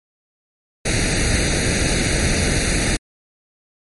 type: noise with comb filter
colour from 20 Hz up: pink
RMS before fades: -18 dBFS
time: 0.85-2.97 s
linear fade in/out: 10 ms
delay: 0.47 ms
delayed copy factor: +0.85
effects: MP3 48 kbps

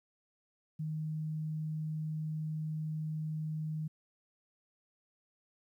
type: tone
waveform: sine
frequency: 155.56 Hz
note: D#3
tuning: in tune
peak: -34 dBFS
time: 0.79-3.88 s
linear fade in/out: 10 ms
effects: 12-bit

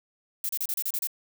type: noise bursts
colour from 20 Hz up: violet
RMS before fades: -29 dBFS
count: 8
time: 0.44-1.072 s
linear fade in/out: 2 ms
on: 51 ms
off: 32 ms
effects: none

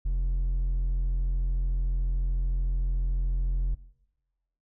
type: tone with hard clipping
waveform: sine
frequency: 43.17 Hz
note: F1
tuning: 19 cents flat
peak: -25 dBFS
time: 0.05-3.75 s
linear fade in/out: 10 ms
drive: 3 dB
effects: noise-tail reverb RT60 1.0 s tail -19 dB re dry

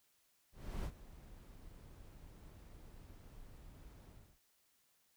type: noise with ADSR envelope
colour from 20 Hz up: brown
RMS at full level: -39 dBFS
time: 0.52-4.4 s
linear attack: 330 ms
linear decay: 59 ms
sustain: -17 dB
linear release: 310 ms
effects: white hiss -75 dBFS RMS until 5.16 s

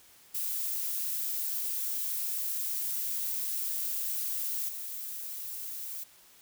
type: noise with level steps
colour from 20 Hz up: violet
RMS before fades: -33 / -39 dBFS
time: 0.34-6.04 s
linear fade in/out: 10 ms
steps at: 4.68 s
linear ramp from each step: 10 ms
effects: white hiss -58 dBFS RMS until 6.41 s

